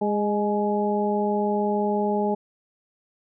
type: harmonic tone with a mistuned harmonic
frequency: 206.2 Hz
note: G#3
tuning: 12 cents flat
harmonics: 1 / 2 / 3 / 4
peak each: -25 / -25 / -29 / -27 dBFS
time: 0.01-2.35 s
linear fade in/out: 10 ms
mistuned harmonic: 4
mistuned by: +30 cents
effects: none